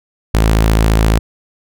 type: tone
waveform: sawtooth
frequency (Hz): 54.5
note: A1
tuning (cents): -16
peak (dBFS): -5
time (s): 0.34-1.19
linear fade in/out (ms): 5
effects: none